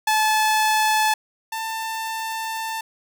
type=tone pair in turn; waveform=sawtooth; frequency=865 / 891.9 Hz; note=A5 / A5; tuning=-30 / +23 cents; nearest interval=minor second; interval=53 cents; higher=second; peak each=-13 / -22 dBFS; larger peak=first; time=0.07-1.14 / 1.52-2.81 s; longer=second; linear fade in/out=5 ms; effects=none